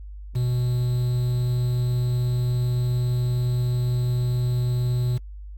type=tone with quantisation; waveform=triangle; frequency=123.47 Hz; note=B2; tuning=in tune; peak=-18 dBFS; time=0.35-5.18 s; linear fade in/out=10 ms; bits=7; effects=added 50 Hz sine -35 dBFS peak until 5.57 s + Opus 48 kbps

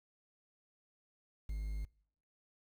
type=tone with quantisation; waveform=triangle; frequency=51.91 Hz; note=G#1; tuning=in tune; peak=-34 dBFS; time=1.49-1.85 s; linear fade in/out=5 ms; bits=10; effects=noise-tail reverb RT60 0.6 s tail -25 dB re dry

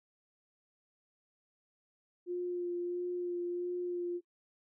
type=tone with vibrato; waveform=sine; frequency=353.1 Hz; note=F4; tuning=19 cents sharp; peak=-33 dBFS; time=2.26-4.21 s; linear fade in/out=50 ms; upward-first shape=sine; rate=1.5 Hz; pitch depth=15 cents each way; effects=noise-tail reverb RT60 0.1 s tail -21 dB re dry

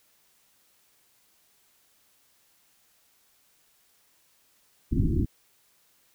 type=low-pass noise; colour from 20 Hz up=pink; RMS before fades=-24 dBFS; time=4.91-5.26 s; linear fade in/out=20 ms; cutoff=360 Hz; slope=96 dB/octave; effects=white hiss -65 dBFS RMS until 6.14 s

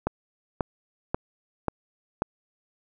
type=click train; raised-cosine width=1 ms; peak=-10 dBFS; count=5; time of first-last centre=0.07-2.221 s; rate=1.86 Hz; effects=none

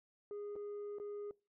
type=tone with dropouts; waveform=sine; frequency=411.7 Hz; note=G#4; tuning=15 cents flat; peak=-39 dBFS; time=0.31-1.31 s; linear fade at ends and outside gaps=1 ms; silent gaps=0.556-0.562 / 0.985-0.999 s; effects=noise-tail reverb RT60 0.3 s tail -25 dB re dry + tanh soft clip ceiling -41 dBFS

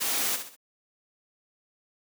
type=noise with echo; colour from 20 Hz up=white; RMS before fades=-28 dBFS; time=0-0.37 s; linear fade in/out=20 ms; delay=65 ms; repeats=3; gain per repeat=-8 dB; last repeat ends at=0.565 s; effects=high-pass 200 Hz 12 dB/octave

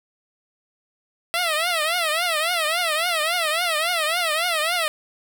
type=tone with vibrato; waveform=10% pulse; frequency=659.3 Hz; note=E5; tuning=in tune; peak=-12 dBFS; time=1.34-4.88 s; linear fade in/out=0 ms; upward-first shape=triangle; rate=3.6 Hz; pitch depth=180 cents each way; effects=none

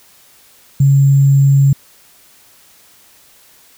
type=tone with sample-and-hold; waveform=sine; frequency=138.59 Hz; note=C#3; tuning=in tune; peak=-6 dBFS; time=0.8-1.73 s; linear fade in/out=5 ms; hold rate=7350 Hz; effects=white hiss -47 dBFS RMS until 3.77 s

